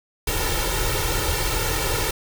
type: noise with comb filter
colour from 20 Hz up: pink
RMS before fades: -23 dBFS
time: 0.27-2.11 s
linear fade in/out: 5 ms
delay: 2.2 ms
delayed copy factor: +0.85
effects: none